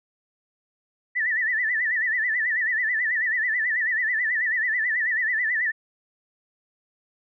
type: tone with vibrato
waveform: sine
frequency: 1864.7 Hz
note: A#6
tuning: in tune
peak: -21 dBFS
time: 1.15-5.72 s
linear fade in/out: 20 ms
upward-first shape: sine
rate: 9.2 Hz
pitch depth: 130 cents each way
effects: none